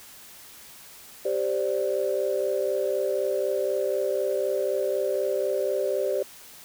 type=chord; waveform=sine; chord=G suspended fourth; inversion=none; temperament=equal; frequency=392 / 523.3 / 587.3 Hz; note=G4 / C5 / D5; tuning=0 / 0 / 0 cents; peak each=-27 dBFS; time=1.25-6.23 s; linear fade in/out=5 ms; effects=tanh soft clip ceiling -14 dBFS + white hiss -47 dBFS RMS until 6.64 s